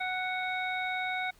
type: harmonic tone with a mistuned harmonic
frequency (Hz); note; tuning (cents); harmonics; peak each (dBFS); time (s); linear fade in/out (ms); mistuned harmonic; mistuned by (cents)
740; F#5; 0; 1 / 2 / 3 / 5; -34 / -37 / -34 / -42; 0-1.31; 10; 5; +19
effects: pink hiss -62 dBFS RMS until 1.39 s + Opus 48 kbps